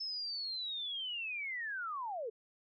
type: linear sweep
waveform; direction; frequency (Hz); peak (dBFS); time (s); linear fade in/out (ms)
sine; down; 5270 to 417.2; -37; 0-2.3; 10
effects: none